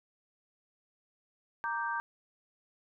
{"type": "chord", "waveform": "sine", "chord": "G minor", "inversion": "first", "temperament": "equal", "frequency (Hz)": [932.3, 1174.7, 1568], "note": ["Bb5", "D6", "G6"], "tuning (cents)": [0, 0, 0], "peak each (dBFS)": [-35, -38, -35], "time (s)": [1.64, 2], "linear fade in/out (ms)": 0, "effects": []}